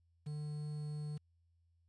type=tone with quantisation; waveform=triangle; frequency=149.7 Hz; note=D3; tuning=33 cents sharp; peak=-37 dBFS; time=0.26-1.18 s; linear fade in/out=10 ms; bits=10; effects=added 84 Hz sine -70 dBFS peak until 1.88 s + resampled to 24000 Hz